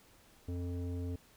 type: tone with low-pass filter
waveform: square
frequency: 88.1 Hz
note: F2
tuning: 16 cents sharp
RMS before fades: -38 dBFS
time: 0.48-1.16 s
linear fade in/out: 5 ms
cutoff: 380 Hz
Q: 1.9
effects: pink hiss -63 dBFS RMS until 1.36 s